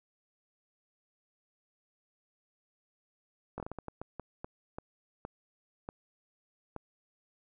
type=slowing click train; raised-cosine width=1 ms; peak=-25 dBFS; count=14; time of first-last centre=3.58-6.763 s; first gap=20 ms; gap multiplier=1.37; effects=none